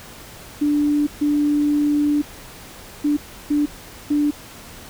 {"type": "tone bursts at uneven times", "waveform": "sine", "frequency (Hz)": 293.7, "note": "D4", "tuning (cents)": 0, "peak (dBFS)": -15, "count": 5, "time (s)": [[0.61, 1.07], [1.21, 2.22], [3.04, 3.17], [3.5, 3.66], [4.1, 4.31]], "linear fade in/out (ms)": 10, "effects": ["pink hiss -40 dBFS RMS until 4.89 s"]}